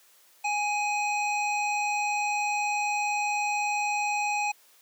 harmonic tone with a mistuned harmonic, 837 Hz, G#5, 13 cents sharp, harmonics 1 / 3 / 5 / 7 / 9, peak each -27 / -29 / -43 / -44 / -40 dBFS, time 0.44-4.52 s, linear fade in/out 10 ms, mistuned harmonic 1, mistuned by -19 cents, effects white hiss -59 dBFS RMS until 4.81 s + high-pass 400 Hz 12 dB/octave

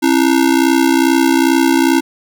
square ring-modulated tone, 300.8 Hz, D4, 42 cents sharp, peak -7 dBFS, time 0.02-2.01 s, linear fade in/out 20 ms, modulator 31.2 Hz, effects none

